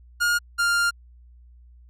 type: tone pair in turn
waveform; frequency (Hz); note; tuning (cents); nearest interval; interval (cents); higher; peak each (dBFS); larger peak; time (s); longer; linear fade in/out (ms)
45% pulse; 1424 / 1399.5; F6 / F6; +33 / +3; unison; 30; first; -19; neither; 0.2-0.39 / 0.58-0.91; second; 20
effects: added 60 Hz sine -47 dBFS peak until 1.89 s + low-pass 12000 Hz 12 dB/octave